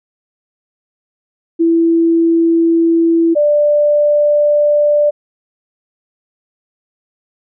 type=tone pair in turn; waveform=sine; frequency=332.3 / 590.1 Hz; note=E4 / D5; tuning=+14 / +8 cents; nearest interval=minor seventh; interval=994 cents; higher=second; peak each=-8 dBFS; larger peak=neither; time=1.59-3.35 / 3.35-5.11 s; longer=neither; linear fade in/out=20 ms; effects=none